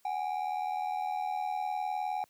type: ring-modulated tone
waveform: triangle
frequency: 784 Hz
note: G5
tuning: in tune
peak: -26 dBFS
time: 0.05-2.24 s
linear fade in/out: 0 ms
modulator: 39.8 Hz
effects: white hiss -68 dBFS RMS until 2.29 s + high-pass 80 Hz 12 dB/octave